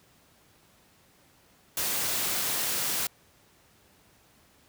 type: noise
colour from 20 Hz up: white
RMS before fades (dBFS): -29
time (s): 1.77-3.07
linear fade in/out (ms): 2
effects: pink hiss -61 dBFS RMS until 4.68 s + high-pass 60 Hz 12 dB/octave